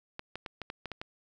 clicks, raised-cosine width 0.3 ms, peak -22 dBFS, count 8, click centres 0.194 / 0.356 / 0.462 / 0.617 / 0.701 / 0.857 / 0.917 / 1.015 s, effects none

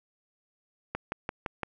click train, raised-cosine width 0.5 ms, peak -16 dBFS, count 5, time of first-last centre 0.95-1.633 s, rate 5.86 Hz, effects none

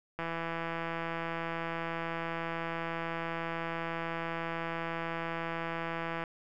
click train, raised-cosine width 0.5 ms, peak -21 dBFS, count 1005, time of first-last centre 0.19-6.238 s, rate 166 Hz, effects none

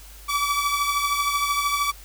sawtooth beating tone pair, 1146 / 1159 Hz, D6 / D6, -43 / -23 cents, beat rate 13 Hz, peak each -19 / -23 dBFS, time 0.28-1.92 s, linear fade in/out 20 ms, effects added 50 Hz sine -43 dBFS peak until 2.04 s + white hiss -47 dBFS RMS until 2.04 s

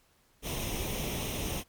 pink noise with comb filter, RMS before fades -34 dBFS, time 0.42-1.64 s, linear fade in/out 50 ms, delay 0.33 ms, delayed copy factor +0.65, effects pink hiss -67 dBFS RMS until 1.68 s + MP3 96 kbps

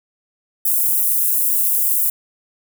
white high-pass noise, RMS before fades -17 dBFS, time 0.65-2.1 s, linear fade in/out 5 ms, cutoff 10000 Hz, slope 24 dB/octave, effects none

